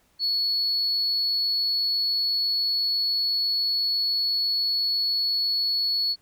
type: tone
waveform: sine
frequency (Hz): 4394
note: C#8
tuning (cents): -16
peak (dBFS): -20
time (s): 0.19-6.16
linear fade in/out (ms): 50
effects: tanh soft clip ceiling -19 dBFS + pink hiss -64 dBFS RMS until 6.21 s